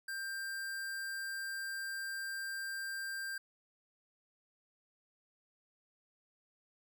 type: tone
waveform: square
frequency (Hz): 1575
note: G6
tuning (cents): +8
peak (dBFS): -39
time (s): 0.08-3.38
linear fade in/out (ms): 5
effects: none